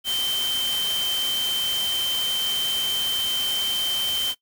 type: tone in noise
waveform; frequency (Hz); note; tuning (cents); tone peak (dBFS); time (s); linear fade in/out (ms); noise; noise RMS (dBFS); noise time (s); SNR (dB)
sine; 3111; G7; -14; -22; 0.04-4.35; 50; white; -31; 0.04-4.35; +6
effects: noise-tail reverb RT60 0.1 s tail -20 dB re dry